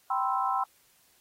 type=chord; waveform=sine; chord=C major seventh; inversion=second; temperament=equal with one note detuned; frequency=779.5 / 987.8 / 1046.5 / 1318.5 Hz; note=G5 / B5 / C6 / E6; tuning=-10 / 0 / 0 / 0 cents; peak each=-30 / -32 / -30 / -32 dBFS; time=0.1-0.64 s; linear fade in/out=5 ms; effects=white hiss -64 dBFS RMS until 1.2 s + AAC 48 kbps